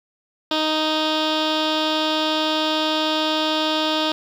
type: tone with low-pass filter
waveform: 15% pulse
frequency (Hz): 311.1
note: D#4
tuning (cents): 0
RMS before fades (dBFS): -21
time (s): 0.51-4.12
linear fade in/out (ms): 2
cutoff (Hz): 4000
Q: 8.7
effects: 8-bit